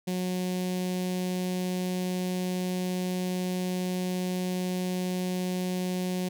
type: tone with notch filter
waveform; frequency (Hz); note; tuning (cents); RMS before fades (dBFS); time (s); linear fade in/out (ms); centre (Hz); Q
sawtooth; 182.4; F#3; -24; -30; 0.07-6.29; 10; 1300; 0.72
effects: none